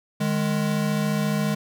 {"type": "tone pair together", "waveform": "square", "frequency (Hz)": [153.35, 207.7], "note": ["D#3", "G#3"], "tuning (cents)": [-25, 0], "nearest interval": "perfect fourth", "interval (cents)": 525, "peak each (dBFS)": [-26, -24], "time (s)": [0.2, 1.55], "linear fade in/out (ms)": 10, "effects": []}